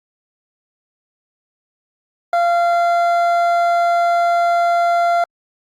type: tone pair together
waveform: triangle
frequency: 690 / 1378.9 Hz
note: F5 / F6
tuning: -21 / -22 cents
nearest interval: octave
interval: 1199 cents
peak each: -11 / -20 dBFS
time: 2.33-5.24 s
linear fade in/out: 2 ms
effects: Opus 48 kbps